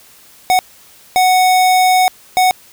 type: tone bursts at uneven times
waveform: square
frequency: 740 Hz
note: F#5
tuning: in tune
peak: -9 dBFS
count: 3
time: 0.5-0.59 / 1.16-2.08 / 2.37-2.51 s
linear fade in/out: 0 ms
effects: white hiss -44 dBFS RMS until 2.72 s